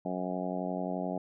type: harmonic tone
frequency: 91.5 Hz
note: F#2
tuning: 19 cents flat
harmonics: 2 / 3 / 4 / 5 / 6 / 7 / 8 / 9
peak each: -36 / -38 / -42 / -43 / -42 / -38 / -41 / -44 dBFS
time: 0.05-1.18 s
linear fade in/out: 5 ms
effects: none